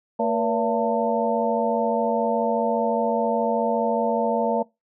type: tone cluster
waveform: sine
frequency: 227 / 478.8 / 573 / 678 / 897 Hz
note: A#3 / A#4 / D5 / E5 / A5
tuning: -46 / +46 / -43 / +49 / +33 cents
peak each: -26 dBFS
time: 0.19-4.63 s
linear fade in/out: 10 ms
effects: noise-tail reverb RT60 0.2 s tail -22 dB re dry